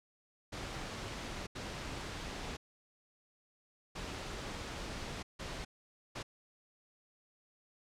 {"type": "noise bursts at uneven times", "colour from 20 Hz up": "pink", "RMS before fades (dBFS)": -42, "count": 5, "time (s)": [[0.52, 1.47], [1.55, 2.57], [3.95, 5.23], [5.39, 5.65], [6.15, 6.23]], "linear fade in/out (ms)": 10, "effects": ["low-pass 6000 Hz 12 dB/octave"]}